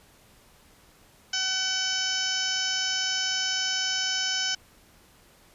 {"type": "harmonic tone with a mistuned harmonic", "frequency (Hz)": 756, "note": "F#5", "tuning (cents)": 37, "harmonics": [1, 2, 3, 4, 5, 6, 7, 8, 9], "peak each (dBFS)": [-42, -32, -39, -30, -42, -38, -30, -34, -39], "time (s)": [1.33, 4.55], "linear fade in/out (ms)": 5, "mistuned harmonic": 5, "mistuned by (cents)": 21, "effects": ["pink hiss -57 dBFS RMS until 5.54 s", "resampled to 32000 Hz"]}